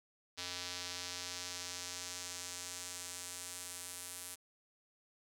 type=tone with band-pass filter sweep; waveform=square; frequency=89.3 Hz; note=F2; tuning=39 cents sharp; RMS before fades=-45 dBFS; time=0.37-4.36 s; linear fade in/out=20 ms; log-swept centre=4600 to 10000 Hz; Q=1.5; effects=none